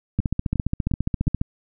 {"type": "two click trains", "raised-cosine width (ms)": 5, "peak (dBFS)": [-9, -11], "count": [19, 4], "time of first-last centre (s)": [[0.19, 1.414], [0.2, 1.271]], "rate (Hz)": [14.7, 2.8], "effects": []}